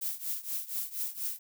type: noise with tremolo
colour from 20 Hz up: violet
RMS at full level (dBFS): -32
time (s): 0.01-1.39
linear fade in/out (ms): 10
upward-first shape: triangle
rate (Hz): 4.2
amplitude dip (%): 90
effects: none